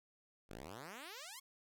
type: exponential sweep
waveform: 5% pulse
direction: up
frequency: 43.65 to 1127 Hz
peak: -37 dBFS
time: 0.49-1.4 s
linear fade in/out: 10 ms
effects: none